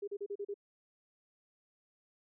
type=tone bursts; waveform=sine; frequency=404.8 Hz; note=G#4; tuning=44 cents flat; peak=-36 dBFS; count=6; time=0.02-0.542 s; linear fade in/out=10 ms; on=57 ms; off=36 ms; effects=none